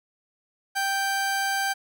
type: tone pair together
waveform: 45% pulse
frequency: 784 / 1568 Hz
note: G5 / G6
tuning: 0 / 0 cents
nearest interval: octave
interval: 1200 cents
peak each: -27 dBFS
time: 0.75-1.74 s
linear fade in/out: 20 ms
effects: none